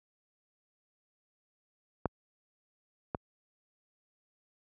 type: clicks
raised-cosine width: 1 ms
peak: -14 / -18 dBFS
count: 2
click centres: 2.057 / 3.148 s
effects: high-pass 60 Hz 12 dB/octave